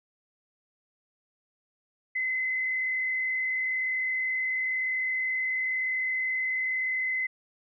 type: tone with frequency modulation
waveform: sine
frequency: 2041 Hz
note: C7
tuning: 44 cents flat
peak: -26 dBFS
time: 2.15-7.27 s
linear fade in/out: 10 ms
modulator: 39 Hz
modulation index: 0.8
effects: none